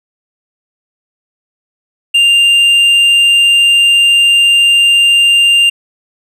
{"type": "tone with tanh clipping", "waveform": "sine", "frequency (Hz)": 2794, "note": "F7", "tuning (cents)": 0, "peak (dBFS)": -6, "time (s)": [2.14, 5.7], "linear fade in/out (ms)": 10, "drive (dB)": 5, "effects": []}